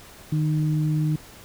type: tone pair together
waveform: sine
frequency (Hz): 153.5 / 307.8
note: D#3 / D#4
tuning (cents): -23 / -19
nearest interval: octave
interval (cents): 1204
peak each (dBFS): -20 / -29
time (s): 0.32-1.16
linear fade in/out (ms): 5
effects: pink hiss -46 dBFS RMS until 1.44 s